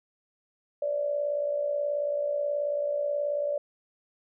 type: tone with amplitude modulation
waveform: sine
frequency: 581 Hz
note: D5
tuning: 19 cents flat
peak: -23 dBFS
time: 0.82-3.58 s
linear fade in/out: 5 ms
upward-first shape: sine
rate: 58.5 Hz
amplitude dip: 60%
effects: none